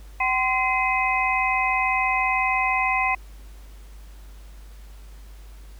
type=tone cluster; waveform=sine; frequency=762 / 1036 / 2055 / 2530 Hz; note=G5 / C6 / C7 / D#7; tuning=-49 / -17 / -32 / +28 cents; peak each=-25 dBFS; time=0.2-3.15 s; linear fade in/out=5 ms; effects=added 50 Hz sine -40 dBFS peak until 5.79 s + pink hiss -54 dBFS RMS until 5.79 s